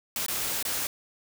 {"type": "noise with dropouts", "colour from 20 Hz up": "white", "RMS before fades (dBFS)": -30, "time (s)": [0.16, 0.87], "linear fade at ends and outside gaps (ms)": 1, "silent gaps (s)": [[0.263, 0.283], [0.627, 0.651]], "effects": []}